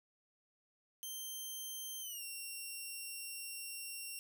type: tone with pitch glide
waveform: 5% pulse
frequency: 3136 to 2746 Hz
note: G7 to F7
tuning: 0 to -30 cents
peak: -35 dBFS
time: 1.03-4.19 s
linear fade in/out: 0 ms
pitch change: -230 cents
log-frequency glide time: 2.01-2.23 s
effects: none